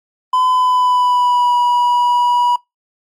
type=tone with pitch glide; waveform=triangle; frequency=1013 to 972.3 Hz; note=B5 to B5; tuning=+44 to -27 cents; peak=-9 dBFS; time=0.33-2.56 s; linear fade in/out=5 ms; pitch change=-71 cents; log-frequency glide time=0.48-1.56 s; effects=noise-tail reverb RT60 0.2 s tail -26 dB re dry + AAC 64 kbps